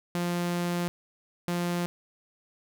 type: tone bursts at uneven times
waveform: sawtooth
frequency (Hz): 174.61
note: F3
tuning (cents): 0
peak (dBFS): -23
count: 2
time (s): 0.15-0.88 / 1.48-1.86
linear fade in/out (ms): 0
effects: none